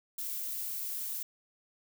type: noise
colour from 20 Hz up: violet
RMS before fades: -37 dBFS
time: 0.18-1.23 s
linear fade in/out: 5 ms
effects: none